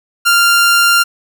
sawtooth tone, 1392 Hz, F6, 6 cents flat, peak -4 dBFS, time 0.25-1.04 s, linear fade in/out 20 ms, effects none

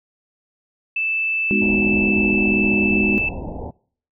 sine tone, 2637 Hz, E7, in tune, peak -19 dBFS, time 0.96-3.29 s, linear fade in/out 5 ms
sine chord, G# minor seventh, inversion none, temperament just, 207.7 / 249.2 / 311.5 / 373.8 Hz, G#3 / B3 / D#4 / F#4, 0 / +16 / +2 / +18 cents, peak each -19 / -25 / -25 / -24 dBFS, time 1.51-3.18 s, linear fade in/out 0 ms
pink low-pass noise, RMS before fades -30 dBFS, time 1.61-3.71 s, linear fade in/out 10 ms, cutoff 920 Hz, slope 96 dB/octave
effects noise-tail reverb RT60 0.5 s tail -23 dB re dry

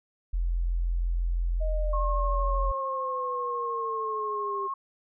sine tone, 42.97 Hz, F1, 27 cents flat, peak -24 dBFS, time 0.33-2.72 s, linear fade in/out 10 ms
sine linear sweep, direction down, 628 to 392 Hz, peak -33 dBFS, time 1.6-4.68 s, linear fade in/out 20 ms
sine tone with vibrato, 1078 Hz, C#6, 49 cents flat, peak -29 dBFS, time 1.93-4.74 s, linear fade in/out 5 ms, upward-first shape square, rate 13 Hz, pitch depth 13 cents each way
effects none

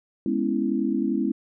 sine chord, C# minor seventh, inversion second, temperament equal, 207.7 / 246.9 / 277.2 / 329.6 Hz, G#3 / B3 / C#4 / E4, 0 / 0 / 0 / 0 cents, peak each -27 dBFS, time 0.26-1.32 s, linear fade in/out 2 ms, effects none

